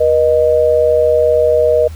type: tone pair together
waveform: sine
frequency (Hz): 480.1 / 618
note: B4 / D#5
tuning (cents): -49 / -12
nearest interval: major third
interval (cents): 437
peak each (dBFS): -11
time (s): 0-1.88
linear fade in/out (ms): 10
effects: added 80 Hz sine -26 dBFS peak until 1.95 s + pink hiss -42 dBFS RMS until 1.95 s